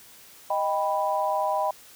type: chord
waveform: sine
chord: Eb augmented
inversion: none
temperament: equal with one note detuned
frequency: 622.3 / 788.1 / 987.8 Hz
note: Eb5 / G5 / B5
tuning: 0 / +9 / 0 cents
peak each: -27 dBFS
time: 0.5-1.71 s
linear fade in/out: 5 ms
effects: white hiss -50 dBFS RMS until 1.95 s